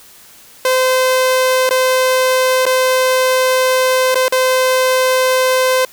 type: tone with dropouts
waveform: sawtooth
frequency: 515 Hz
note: C5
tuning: 28 cents flat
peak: -7 dBFS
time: 0.65-5.85 s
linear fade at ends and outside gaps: 2 ms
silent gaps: 1.692-1.708 / 2.655-2.664 / 4.145-4.155 / 4.282-4.323 s
effects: white hiss -42 dBFS RMS until 5.92 s